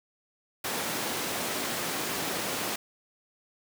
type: high-pass noise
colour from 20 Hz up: pink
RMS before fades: -32 dBFS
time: 0.64-2.76 s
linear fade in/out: 5 ms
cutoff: 230 Hz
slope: 12 dB/octave
effects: none